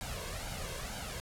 pink noise with flanger, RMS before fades -40 dBFS, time 0.01-1.2 s, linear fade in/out 0 ms, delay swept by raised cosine 1.3 to 1.88 ms, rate 2.1 Hz, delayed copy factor +0.65, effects low-pass 12000 Hz 12 dB/octave

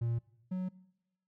triangle tone pair in turn, 117.1 / 184.61 Hz, A#2 / F#3, +8 / -4 cents, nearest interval minor sixth, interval 788 cents, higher second, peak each -28 / -30 dBFS, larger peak first, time 0.01-0.19 / 0.51-0.69 s, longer neither, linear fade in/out 10 ms, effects noise-tail reverb RT60 0.9 s tail -21 dB re dry

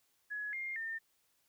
sine tone with pitch steps, 1686 / 2119 / 1809 Hz, G#6 / C7 / A6, +26 / +21 / +48 cents, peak -37 dBFS, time 0.3-0.99 s, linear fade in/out 20 ms, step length 230 ms, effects white hiss -75 dBFS RMS until 1.48 s

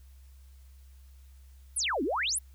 sine exponential two-way sweep, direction down then up, 12000 to 246.9 to 12000 Hz, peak -27 dBFS, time 1.76-2.39 s, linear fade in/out 10 ms, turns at 2.03 s, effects added 66 Hz sine -50 dBFS peak until 2.54 s + white hiss -67 dBFS RMS until 2.54 s

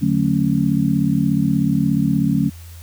sine chord, D major seventh, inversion none, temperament just, 146.83 / 183.54 / 220.2 / 275.3 Hz, D3 / F#3 / A3 / C#4, 0 / -14 / +2 / -12 cents, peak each -20 dBFS, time 0.01-2.5 s, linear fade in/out 20 ms, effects added 84 Hz sine -35 dBFS peak until 2.82 s + white hiss -46 dBFS RMS until 2.82 s

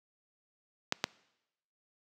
clicks, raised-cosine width 0.2 ms, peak -10 / -9 dBFS, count 2, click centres 0.924 / 1.041 s, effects noise-tail reverb RT60 0.9 s tail -23 dB re dry + high-pass 150 Hz 12 dB/octave

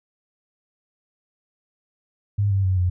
sine tone with pitch steps, 101.7 / 97.56 / 93.58 / 89.77 Hz, G#2 / G2 / F#2 / F2, -36 / -8 / +20 / +48 cents, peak -17 dBFS, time 2.38-2.9 s, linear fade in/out 10 ms, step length 130 ms, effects none

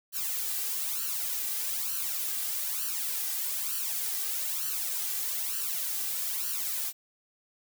blue noise with flanger, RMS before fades -32 dBFS, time 0.12-6.93 s, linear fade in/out 50 ms, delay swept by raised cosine 0.68 to 2.58 ms, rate 1.1 Hz, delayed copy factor +0.9, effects none

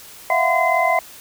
sine tone cluster, 655 / 693 / 738 / 1021 / 2057 Hz, E5 / F5 / F#5 / C6 / C7, -11 / -14 / -5 / -43 / -30 cents, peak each -21 dBFS, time 0.3-0.99 s, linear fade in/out 2 ms, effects white hiss -41 dBFS RMS until 1.2 s

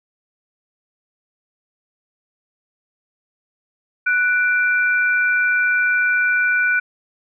sine tone pair together, 1480 / 2354 Hz, F#6 / D7, 0 / +3 cents, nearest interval minor sixth, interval 803 cents, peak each -15 / -22 dBFS, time 4.06-6.8 s, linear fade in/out 10 ms, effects none

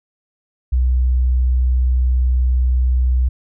sine tone, 62.8 Hz, B1, 30 cents sharp, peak -12 dBFS, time 0.72-3.29 s, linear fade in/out 10 ms, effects none

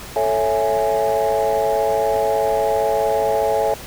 sine chord, A major seventh, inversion none, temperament equal, 440 / 554.4 / 659.3 / 830.6 Hz, A4 / C#5 / E5 / G#5, 0 / 0 / 0 / 0 cents, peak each -20 dBFS, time 0.16-3.74 s, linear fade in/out 2 ms, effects tanh soft clip ceiling -10 dBFS + pink hiss -35 dBFS RMS until 3.86 s

